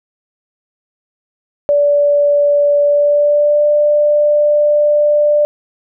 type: tone with pitch glide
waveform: sine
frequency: 579 to 592.2 Hz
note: D5 to D5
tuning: -25 to +14 cents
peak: -8 dBFS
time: 1.69-5.45 s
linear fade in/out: 0 ms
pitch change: +39 cents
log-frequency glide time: 2.82-3.66 s
effects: none